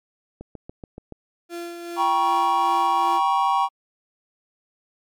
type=click train; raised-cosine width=2 ms; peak=-23 dBFS; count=6; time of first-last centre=0.41-1.123 s; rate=7.01 Hz
type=tone with tremolo; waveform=35% pulse; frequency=343.5 Hz; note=F4; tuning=29 cents flat; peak=-28 dBFS; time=1.49-3.21 s; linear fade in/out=50 ms; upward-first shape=sine; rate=2.6 Hz; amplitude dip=40%
type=chord; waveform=triangle; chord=G diminished; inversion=none; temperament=equal with one note detuned; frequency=784 / 955.8 / 1108.7 Hz; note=G5 / Bb5 / Db6; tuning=0 / +43 / 0 cents; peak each=-20 dBFS; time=1.96-3.69 s; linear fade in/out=50 ms
effects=MP3 96 kbps